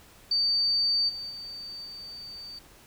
sine tone with level steps, 4600 Hz, D8, 37 cents flat, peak -22 / -34 / -37 / -39 dBFS, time 0.31-2.59 s, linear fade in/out 5 ms, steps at 1.08 / 1.29 / 1.84 s, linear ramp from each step 20 ms, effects pink hiss -54 dBFS RMS until 2.86 s

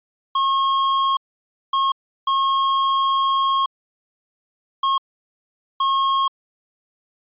square tone bursts at uneven times, 1083 Hz, C#6, 41 cents flat, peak -17 dBFS, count 5, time 0.35-1.17 / 1.73-1.92 / 2.27-3.66 / 4.83-4.98 / 5.8-6.28 s, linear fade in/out 5 ms, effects resampled to 8000 Hz

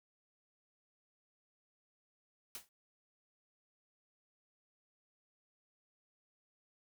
white noise with exponential decay, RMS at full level -42 dBFS, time 2.55-2.69 s, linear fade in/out 1 ms, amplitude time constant 30 ms, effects none

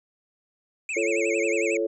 square tone with vibrato, 2384 Hz, D7, 25 cents sharp, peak -28 dBFS, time 0.89-1.77 s, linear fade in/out 2 ms, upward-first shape sine, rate 11 Hz, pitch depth 190 cents each way
sine chord, F augmented, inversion none, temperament equal with one note detuned, 342.6 / 440 / 554.4 Hz, F4 / A4 / C#5, -33 / 0 / 0 cents, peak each -27 / -26 / -28 dBFS, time 0.96-1.87 s, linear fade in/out 10 ms
effects resampled to 22050 Hz

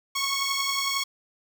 10% pulse beating tone pair, 1099 / 1110 Hz, C#6 / C#6, -15 / +2 cents, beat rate 11 Hz, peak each -18 / -21 dBFS, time 0.15-1.04 s, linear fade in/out 10 ms, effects none

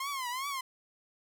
sawtooth tone with vibrato, 1051 Hz, C6, 7 cents sharp, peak -30 dBFS, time 0-0.61 s, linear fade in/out 5 ms, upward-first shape triangle, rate 2.6 Hz, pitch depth 170 cents each way, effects none

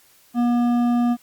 triangle tone with hard clipping, 240.4 Hz, B3, 46 cents flat, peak -18 dBFS, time 0.34-1.17 s, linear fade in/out 50 ms, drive 13 dB, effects white hiss -55 dBFS RMS until 1.22 s + Opus 48 kbps

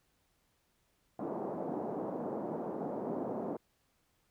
pink band-pass noise, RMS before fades -38 dBFS, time 1.19-3.57 s, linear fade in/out 5 ms, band 200 to 800 Hz, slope 24 dB/octave, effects pink hiss -75 dBFS RMS until 4.3 s

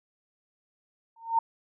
sine tone with exponential growth, 913 Hz, A#5, 36 cents flat, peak -17 dBFS, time 1.16-1.39 s, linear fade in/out 5 ms, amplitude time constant 49 ms, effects none

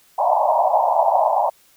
pink band-pass noise, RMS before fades -17 dBFS, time 0.18-1.5 s, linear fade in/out 10 ms, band 600 to 990 Hz, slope 96 dB/octave, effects white hiss -55 dBFS RMS until 1.76 s

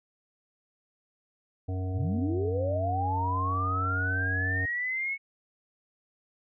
harmonic tone, 93 Hz, F#2, 9 cents sharp, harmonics 1 / 3 / 5 / 7 / 8, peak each -29 / -39 / -43 / -46 / -47 dBFS, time 1.68-4.66 s, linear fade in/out 10 ms
sine linear sweep, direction up, 67.3 to 2217 Hz, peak -28 dBFS, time 1.92-5.18 s, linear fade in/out 50 ms
effects none

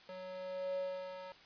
square tone with high-pass filter sweep, 185 Hz, F#3, in tune, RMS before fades -42 dBFS, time 0.09-1.32 s, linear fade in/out 0 ms, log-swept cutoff 420 to 700 Hz, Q 8.5, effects white hiss -59 dBFS RMS until 1.45 s + resampled to 11025 Hz

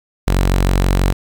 sawtooth tone, 46.25 Hz, F#1, in tune, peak -8 dBFS, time 0.27-1.13 s, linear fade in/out 10 ms, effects 8-bit

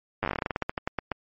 slowing click train, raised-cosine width 0.5 ms, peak -12 dBFS, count 20, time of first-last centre 0.23-1.117 s, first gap 9 ms, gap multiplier 1.16, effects MP3 32 kbps

